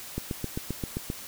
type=click train; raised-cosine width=3 ms; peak=-17 dBFS; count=8; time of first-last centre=0.18-1.101 s; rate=7.6 Hz; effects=white hiss -42 dBFS RMS until 1.27 s